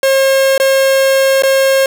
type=tone with dropouts; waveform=45% pulse; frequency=538 Hz; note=C5; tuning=48 cents sharp; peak=-8 dBFS; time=0.03-1.86 s; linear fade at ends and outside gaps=2 ms; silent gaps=0.579-0.599 / 1.423-1.434 s; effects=7-bit